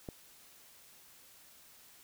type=click; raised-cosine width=2 ms; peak=-27 dBFS; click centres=0.088 s; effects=white hiss -59 dBFS RMS until 2.03 s